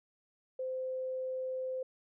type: tone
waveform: sine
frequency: 517 Hz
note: C5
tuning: 21 cents flat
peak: -34 dBFS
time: 0.59-1.83 s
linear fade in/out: 5 ms
effects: none

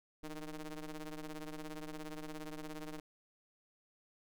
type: ring-modulated tone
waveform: sawtooth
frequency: 155.56 Hz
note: D#3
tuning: in tune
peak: -36 dBFS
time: 0.23-3 s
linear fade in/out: 5 ms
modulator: 147 Hz
effects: none

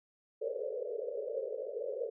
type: band-pass noise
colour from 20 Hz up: white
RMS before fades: -38 dBFS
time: 0.41-2.1 s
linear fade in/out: 10 ms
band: 420 to 570 Hz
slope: 96 dB/octave
effects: none

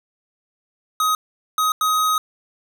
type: tone bursts at uneven times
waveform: square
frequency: 1259 Hz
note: D#6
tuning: 20 cents sharp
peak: -17 dBFS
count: 3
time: 1-1.15 / 1.58-1.72 / 1.81-2.18 s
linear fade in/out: 2 ms
effects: none

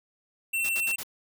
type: tone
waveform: square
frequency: 2703 Hz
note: E7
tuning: 43 cents sharp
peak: -26 dBFS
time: 0.53-0.96 s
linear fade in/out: 10 ms
type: noise bursts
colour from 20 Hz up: white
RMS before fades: -36 dBFS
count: 4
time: 0.64-1.034 s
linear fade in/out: 5 ms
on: 52 ms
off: 62 ms
effects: none

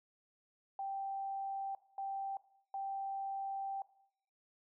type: tone bursts at uneven times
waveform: sine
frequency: 783 Hz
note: G5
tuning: 2 cents flat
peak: -37 dBFS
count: 3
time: 0.79-1.75 / 1.98-2.37 / 2.74-3.82 s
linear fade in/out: 2 ms
effects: noise-tail reverb RT60 0.7 s tail -18 dB re dry

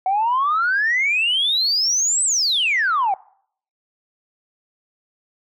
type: exponential two-way sweep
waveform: sine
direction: up then down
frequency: 740 to 8220 to 740 Hz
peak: -15 dBFS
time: 0.06-3.14 s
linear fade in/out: 2 ms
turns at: 2.24 s
effects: noise-tail reverb RT60 0.6 s tail -23 dB re dry + tanh soft clip ceiling -12 dBFS

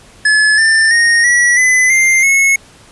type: tone with pitch steps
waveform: square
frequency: 1714 / 1784.7 / 1858.4 / 1935 / 2015 / 2098 / 2185 Hz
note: A6 / A6 / A#6 / B6 / B6 / C7 / C#7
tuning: -46 / +24 / -6 / -36 / +34 / +4 / -26 cents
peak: -8 dBFS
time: 0.25-2.56 s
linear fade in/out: 5 ms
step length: 330 ms
effects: pink hiss -42 dBFS RMS until 2.91 s + resampled to 24000 Hz

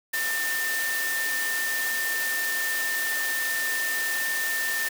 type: tone in noise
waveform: sine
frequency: 1800 Hz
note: A6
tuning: 39 cents sharp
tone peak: -26 dBFS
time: 0.13-4.89 s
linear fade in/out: 10 ms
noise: white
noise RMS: -31 dBFS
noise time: 0.13-4.89 s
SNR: +2 dB
effects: high-pass 300 Hz 12 dB/octave

